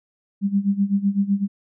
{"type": "tone with tremolo", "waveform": "sine", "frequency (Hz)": 199.2, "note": "G3", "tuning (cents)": 28, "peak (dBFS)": -14, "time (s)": [0.41, 1.48], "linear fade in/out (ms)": 50, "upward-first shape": "sine", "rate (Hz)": 7.9, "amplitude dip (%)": 85, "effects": []}